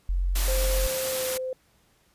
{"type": "tone", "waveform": "sine", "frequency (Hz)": 44.88, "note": "F1", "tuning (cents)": 48, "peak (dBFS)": -22, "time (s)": [0.09, 0.87], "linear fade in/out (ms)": 0}
{"type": "noise", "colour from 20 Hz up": "white", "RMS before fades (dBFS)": -30, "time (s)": [0.35, 1.38], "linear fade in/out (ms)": 10}
{"type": "tone with pitch glide", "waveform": "sine", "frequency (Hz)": [523, 515.8], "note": ["C5", "C5"], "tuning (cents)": [-1, -25], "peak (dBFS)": -28, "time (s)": [0.48, 1.53], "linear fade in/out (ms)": 2, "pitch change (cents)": -24, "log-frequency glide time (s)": [1.1, 1.21]}
{"effects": ["pink hiss -64 dBFS RMS until 2.14 s", "resampled to 32000 Hz"]}